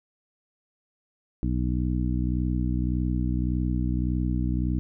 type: harmonic tone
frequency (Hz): 61.74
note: B1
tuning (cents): 0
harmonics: 1 / 2 / 3 / 4 / 5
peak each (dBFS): -26 / -29 / -31 / -32 / -33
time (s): 1.43-4.79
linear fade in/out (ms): 0
effects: none